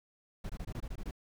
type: noise bursts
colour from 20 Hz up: brown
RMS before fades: -39 dBFS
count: 9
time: 0.44-1.111 s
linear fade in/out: 5 ms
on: 55 ms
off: 22 ms
effects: none